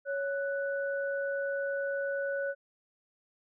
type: tone pair together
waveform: sine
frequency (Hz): 556.2 / 1485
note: C#5 / F#6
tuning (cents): +6 / +6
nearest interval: octave + perfect fourth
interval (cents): 1700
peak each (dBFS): -31 / -36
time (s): 0.05-2.55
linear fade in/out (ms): 50
effects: none